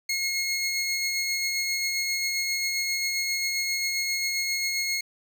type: tone with tremolo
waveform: 20% pulse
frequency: 2162 Hz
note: C#7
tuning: 44 cents flat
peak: -19 dBFS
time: 0.09-5.01 s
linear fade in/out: 5 ms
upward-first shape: sine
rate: 7.5 Hz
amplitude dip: 25%
effects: none